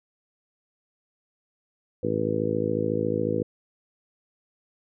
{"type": "harmonic tone", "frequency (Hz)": 54, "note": "A1", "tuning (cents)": -32, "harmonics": [2, 3, 4, 5, 6, 7, 8, 9], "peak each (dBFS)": [-33, -33, -32, -33, -31, -33, -31, -28], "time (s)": [2.03, 3.43], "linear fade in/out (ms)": 5, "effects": []}